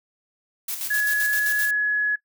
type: noise with tremolo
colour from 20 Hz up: blue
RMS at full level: -28 dBFS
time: 0.68-1.71 s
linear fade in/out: 5 ms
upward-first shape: square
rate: 7.7 Hz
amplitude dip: 50%
type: tone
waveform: sine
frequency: 1690 Hz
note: G#6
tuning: 30 cents sharp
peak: -19 dBFS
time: 0.9-2.16 s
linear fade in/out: 10 ms
effects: noise-tail reverb RT60 0.1 s tail -21 dB re dry